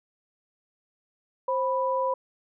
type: tone pair together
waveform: sine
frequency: 527.5 / 987.8 Hz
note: C5 / B5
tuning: +14 / 0 cents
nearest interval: major seventh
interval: 1086 cents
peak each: -26 dBFS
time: 1.48-2.14 s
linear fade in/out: 5 ms
effects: none